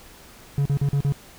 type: tone bursts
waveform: triangle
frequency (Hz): 141.1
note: C#3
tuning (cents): +31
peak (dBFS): -16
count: 5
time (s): 0.58-1.122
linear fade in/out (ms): 0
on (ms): 74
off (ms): 43
effects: pink hiss -47 dBFS RMS until 1.38 s

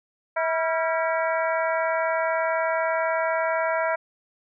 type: harmonic tone with a mistuned harmonic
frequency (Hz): 324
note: E4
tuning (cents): -30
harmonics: 2 / 3 / 4 / 5 / 6 / 7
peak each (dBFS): -24 / -28 / -30 / -32 / -34 / -35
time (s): 0.36-3.96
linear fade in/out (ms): 10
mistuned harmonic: 4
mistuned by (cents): +96
effects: none

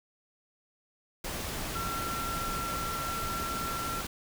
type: tone in noise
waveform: sine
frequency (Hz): 1357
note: E6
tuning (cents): +50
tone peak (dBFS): -34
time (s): 1.75-4.01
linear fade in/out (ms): 5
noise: pink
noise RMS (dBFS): -36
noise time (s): 1.24-4.07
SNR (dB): -1
effects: none

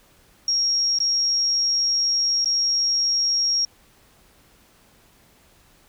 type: tone with dropouts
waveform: sine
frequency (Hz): 5588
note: F8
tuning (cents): 0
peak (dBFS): -18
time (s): 0.48-3.65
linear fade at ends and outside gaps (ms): 2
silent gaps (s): 0.987-1.002 / 2.446-2.457
effects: pink hiss -56 dBFS RMS until 5.88 s

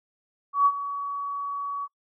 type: tone with ADSR envelope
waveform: sine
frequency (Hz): 1131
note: C#6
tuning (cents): +34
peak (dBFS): -14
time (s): 0.53-1.88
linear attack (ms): 130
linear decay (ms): 54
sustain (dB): -14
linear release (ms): 42
effects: noise-tail reverb RT60 0.1 s tail -22 dB re dry

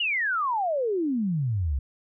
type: exponential sweep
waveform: sine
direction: down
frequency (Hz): 2960 to 63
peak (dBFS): -23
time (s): 0-1.79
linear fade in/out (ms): 5
effects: none

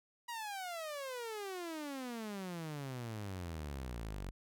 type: exponential sweep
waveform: sawtooth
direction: down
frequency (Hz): 968 to 45.04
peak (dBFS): -37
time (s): 0.28-4.31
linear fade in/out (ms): 10
effects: none

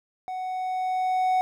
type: tone with level ramp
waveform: triangle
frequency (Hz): 743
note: F#5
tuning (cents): +7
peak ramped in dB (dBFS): -28 to -17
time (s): 0.28-1.41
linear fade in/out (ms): 0
effects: none

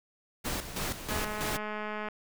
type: noise with tremolo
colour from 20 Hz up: pink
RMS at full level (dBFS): -33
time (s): 0.44-1.58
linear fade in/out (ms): 20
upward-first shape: square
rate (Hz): 3.1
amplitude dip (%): 65
type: click train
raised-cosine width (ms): 0.5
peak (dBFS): -22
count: 210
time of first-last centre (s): 1.1-2.086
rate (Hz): 212
effects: none

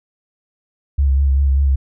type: tone with vibrato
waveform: sine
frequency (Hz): 68.7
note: C#2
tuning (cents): -15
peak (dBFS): -11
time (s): 0.98-1.76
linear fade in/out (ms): 10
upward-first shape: sine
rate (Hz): 5.1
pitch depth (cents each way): 41
effects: none

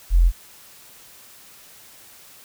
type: tone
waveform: sine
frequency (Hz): 43.1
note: F1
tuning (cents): -22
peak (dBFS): -11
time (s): 0.1-0.32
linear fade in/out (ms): 50
effects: white hiss -47 dBFS RMS until 2.44 s

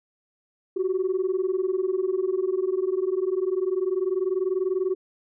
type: tone pair together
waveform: sine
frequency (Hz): 364.5 / 384.7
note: F#4 / G4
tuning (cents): -26 / -33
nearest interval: minor second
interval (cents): 93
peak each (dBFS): -24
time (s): 0.76-4.95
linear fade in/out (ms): 10
effects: tanh soft clip ceiling -17 dBFS

